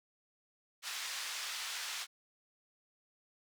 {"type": "band-pass noise", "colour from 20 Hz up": "white", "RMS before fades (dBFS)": -41, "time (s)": [0.82, 2.07], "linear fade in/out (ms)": 50, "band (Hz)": [1200, 5500], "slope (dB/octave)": 12, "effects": []}